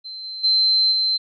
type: tone with level steps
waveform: sine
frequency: 4100 Hz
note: C8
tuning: 36 cents flat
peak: -31 / -29 / -14 / -17 dBFS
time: 0.04-1.18 s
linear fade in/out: 20 ms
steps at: 0.23 / 0.43 / 0.91 s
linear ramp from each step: 20 ms
effects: none